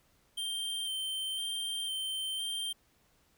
square tone with vibrato, 3136 Hz, G7, in tune, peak -34 dBFS, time 0.37-2.73 s, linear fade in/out 10 ms, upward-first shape square, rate 0.99 Hz, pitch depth 14 cents each way, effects pink hiss -69 dBFS RMS until 3.37 s

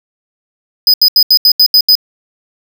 square tone bursts, 4997 Hz, D#8, 7 cents sharp, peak -4 dBFS, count 8, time 0.87-1.953 s, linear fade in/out 2 ms, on 68 ms, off 77 ms, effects none

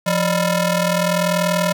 sawtooth ring-modulated tone, 391.5 Hz, G4, 2 cents flat, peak -9 dBFS, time 0.06-1.73 s, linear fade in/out 10 ms, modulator 216 Hz, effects none

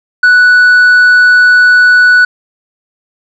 sine tone with tanh clipping, 1480 Hz, F#6, in tune, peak -3 dBFS, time 0.23-2.25 s, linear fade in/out 5 ms, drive 3 dB, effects none

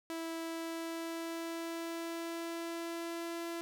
sawtooth tone with pitch glide, 328.8 to 337.1 Hz, E4 to E4, -4 to +39 cents, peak -34 dBFS, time 0.1-3.61 s, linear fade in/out 0 ms, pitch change +43 cents, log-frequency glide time 0.35-3.4 s, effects none

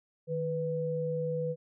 sine tone pair together, 155.56 / 494.5 Hz, D#3 / B4, 0 / +2 cents, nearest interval octave + minor sixth, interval 2002 cents, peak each -34 / -31 dBFS, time 0.27-1.56 s, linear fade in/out 50 ms, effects none

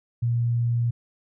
sine tone, 118.5 Hz, A#2, 29 cents sharp, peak -20 dBFS, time 0.22-0.91 s, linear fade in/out 10 ms, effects none

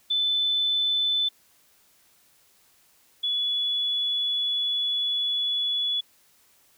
sine tone pair in turn, 3513 / 3411 Hz, A7 / G#7, -3 / +46 cents, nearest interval minor second, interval 51 cents, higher first, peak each -21 / -23 dBFS, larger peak first, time 0.1-1.29 / 3.23-6.01 s, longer second, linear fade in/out 10 ms, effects white hiss -61 dBFS RMS until 6.77 s

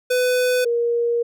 square / sine tone pair in turn, 500 / 471.7 Hz, B4 / A#4, +21 / +20 cents, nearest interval minor second, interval 101 cents, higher first, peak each -17 dBFS, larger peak neither, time 0.1-0.65 / 0.65-1.23 s, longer second, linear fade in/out 10 ms, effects none

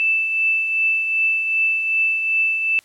sine tone with tremolo, 2643 Hz, E7, 4 cents sharp, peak -14 dBFS, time 0-2.79 s, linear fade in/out 0 ms, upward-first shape triangle, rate 2.6 Hz, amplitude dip 50%, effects white hiss -54 dBFS RMS until 2.84 s + low-pass 11000 Hz 12 dB/octave

